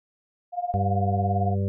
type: tone with tremolo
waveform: sine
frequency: 709 Hz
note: F5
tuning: 26 cents sharp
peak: -21 dBFS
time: 0.52-1.56 s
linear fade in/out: 50 ms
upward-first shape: triangle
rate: 18 Hz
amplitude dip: 95%
type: harmonic tone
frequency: 98 Hz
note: G2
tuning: in tune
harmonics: 1 / 2 / 4 / 5 / 6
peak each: -23 / -29 / -35 / -37 / -39 dBFS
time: 0.74-1.68 s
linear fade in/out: 0 ms
effects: none